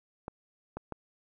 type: clicks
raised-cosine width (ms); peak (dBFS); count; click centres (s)
1; -23; 3; 0.281 / 0.77 / 0.923
effects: none